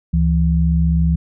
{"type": "tone pair together", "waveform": "sine", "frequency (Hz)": [70.9, 165.88], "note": ["C#2", "E3"], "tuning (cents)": [40, 11], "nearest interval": "octave + minor third", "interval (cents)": 1471, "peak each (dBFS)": -15, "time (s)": [0.13, 1.16], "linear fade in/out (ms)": 10, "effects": []}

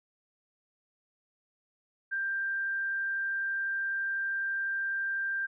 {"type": "tone", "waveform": "sine", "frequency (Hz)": 1583, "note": "G6", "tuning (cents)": 17, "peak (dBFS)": -29, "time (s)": [2.11, 5.47], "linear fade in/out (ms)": 20, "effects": []}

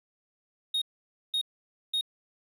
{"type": "tone bursts", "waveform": "triangle", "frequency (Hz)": 3729, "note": "A#7", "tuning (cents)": 0, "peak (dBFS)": -24, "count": 3, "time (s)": [0.74, 2.011], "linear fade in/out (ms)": 5, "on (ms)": 77, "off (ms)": 520, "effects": ["11-bit"]}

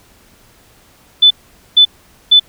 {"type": "tone bursts", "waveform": "sine", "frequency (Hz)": 3500, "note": "A7", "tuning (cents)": -10, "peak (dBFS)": -3, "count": 3, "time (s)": [1.22, 2.398], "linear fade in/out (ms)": 10, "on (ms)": 86, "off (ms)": 460, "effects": ["pink hiss -48 dBFS RMS until 2.48 s"]}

